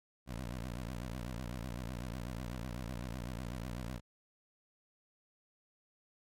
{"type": "tone with vibrato", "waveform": "15% pulse", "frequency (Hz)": 60.6, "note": "B1", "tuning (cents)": -32, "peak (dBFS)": -33, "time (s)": [0.26, 4.01], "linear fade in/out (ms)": 50, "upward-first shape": "triangle", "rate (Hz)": 8, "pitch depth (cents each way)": 220, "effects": ["MP3 64 kbps"]}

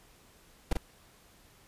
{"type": "noise with echo", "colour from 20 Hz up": "brown", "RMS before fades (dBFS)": -25, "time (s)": [0.71, 0.73], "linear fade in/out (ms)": 5, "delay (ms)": 42, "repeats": 1, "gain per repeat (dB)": -4, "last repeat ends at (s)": 0.772, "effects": ["pink hiss -60 dBFS RMS until 1.67 s", "resampled to 32000 Hz"]}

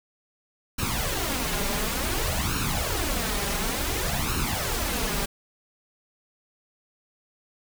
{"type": "noise with flanger", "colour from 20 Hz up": "pink", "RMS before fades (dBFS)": -27, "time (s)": [0.78, 5.26], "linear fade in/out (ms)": 10, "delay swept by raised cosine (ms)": [0.73, 5.03], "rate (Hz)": 0.56, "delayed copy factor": 0.7, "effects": []}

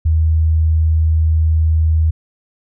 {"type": "tone", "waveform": "sine", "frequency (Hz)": 79.6, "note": "D#2", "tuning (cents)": 40, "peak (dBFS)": -10, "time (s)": [0.05, 2.11], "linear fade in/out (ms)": 10, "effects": []}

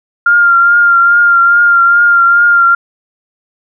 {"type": "tone with vibrato", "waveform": "sine", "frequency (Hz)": 1396.9, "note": "F6", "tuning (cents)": 0, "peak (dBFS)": -4, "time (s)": [0.26, 2.75], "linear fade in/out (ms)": 5, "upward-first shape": "triangle", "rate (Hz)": 2.4, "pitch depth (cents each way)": 30, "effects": []}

